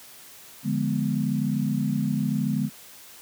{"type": "chord", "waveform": "sine", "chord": "D diminished seventh", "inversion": "none", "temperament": "equal", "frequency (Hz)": [146.83, 174.61, 207.7, 246.9], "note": ["D3", "F3", "Ab3", "Cb4"], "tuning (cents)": [0, 0, 0, 0], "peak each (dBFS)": [-27, -32, -26, -28], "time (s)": [0.63, 2.7], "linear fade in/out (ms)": 50, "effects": ["white hiss -47 dBFS RMS until 3.21 s", "high-pass 80 Hz 12 dB/octave"]}